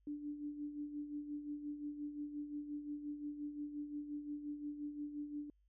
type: tone with tremolo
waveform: sine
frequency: 293.7 Hz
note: D4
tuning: in tune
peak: -39 dBFS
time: 0.07-5.5 s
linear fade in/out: 2 ms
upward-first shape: sine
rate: 5.7 Hz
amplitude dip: 60%
effects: added 50 Hz sine -70 dBFS peak until 5.68 s